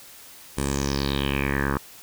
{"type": "tone with low-pass filter sweep", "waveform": "10% pulse", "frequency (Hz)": 69.3, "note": "C#2", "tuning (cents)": 0, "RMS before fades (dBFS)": -25, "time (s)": [0.57, 1.78], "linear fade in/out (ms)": 10, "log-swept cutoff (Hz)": [9700, 1300], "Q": 5.3, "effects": ["white hiss -46 dBFS RMS until 2.02 s"]}